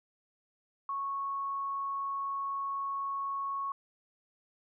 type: tone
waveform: sine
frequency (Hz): 1104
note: C#6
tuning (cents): -7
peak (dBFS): -32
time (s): 0.89-3.72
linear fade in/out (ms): 2
effects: none